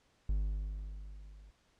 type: tone with level ramp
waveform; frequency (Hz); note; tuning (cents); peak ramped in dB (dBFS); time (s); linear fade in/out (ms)
triangle; 50.6; G#1; -44; -26 to -51; 0.29-1.51; 5
effects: pink hiss -71 dBFS RMS until 1.79 s + low-pass 7000 Hz 12 dB/octave